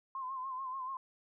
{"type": "tone with vibrato", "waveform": "sine", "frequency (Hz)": 1046.5, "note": "C6", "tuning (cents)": 0, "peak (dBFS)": -37, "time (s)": [0.15, 0.97], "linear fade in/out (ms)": 2, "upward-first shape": "sine", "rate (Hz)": 6.9, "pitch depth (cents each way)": 62, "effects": []}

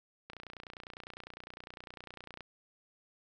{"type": "click train", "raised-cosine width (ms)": 0.3, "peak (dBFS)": -29, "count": 64, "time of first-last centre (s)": [0.3, 2.407], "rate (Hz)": 29.9, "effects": []}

